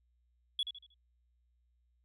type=tone with echo; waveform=sine; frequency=3374 Hz; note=G#7; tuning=27 cents sharp; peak=-28 dBFS; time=0.59-0.63 s; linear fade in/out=2 ms; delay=78 ms; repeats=4; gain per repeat=-9 dB; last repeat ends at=0.942 s; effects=tanh soft clip ceiling -28 dBFS + added 60 Hz sine -70 dBFS peak until 2.04 s